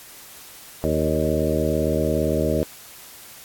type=harmonic tone with a mistuned harmonic; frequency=77.7 Hz; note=D#2; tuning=2 cents flat; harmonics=1 / 2 / 3 / 4 / 5 / 6 / 7 / 8; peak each=-27 / -27 / -27 / -27 / -27 / -27 / -27 / -27 dBFS; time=0.84-2.63 s; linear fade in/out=0 ms; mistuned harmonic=7; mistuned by=+34 cents; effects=white hiss -43 dBFS RMS until 3.44 s + AAC 64 kbps